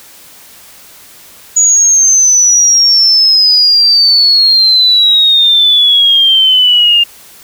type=exponential sweep; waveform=sine; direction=down; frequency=6840 to 2801 Hz; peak=-4 dBFS; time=1.56-7.04 s; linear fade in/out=10 ms; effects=white hiss -37 dBFS RMS until 7.43 s